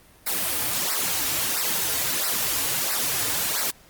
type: noise with flanger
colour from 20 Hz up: white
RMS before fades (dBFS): -25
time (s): 0.26-3.71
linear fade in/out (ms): 10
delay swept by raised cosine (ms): 0.3 to 5.4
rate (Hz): 1.5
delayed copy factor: -1
effects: pink hiss -53 dBFS RMS until 3.89 s + Opus 32 kbps